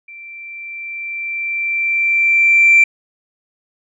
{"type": "tone with level ramp", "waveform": "sine", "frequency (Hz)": 2349, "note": "D7", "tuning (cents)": 0, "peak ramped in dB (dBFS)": [-33, -4], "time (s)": [0.08, 2.84], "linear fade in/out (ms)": 5, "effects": ["tanh soft clip ceiling -2 dBFS"]}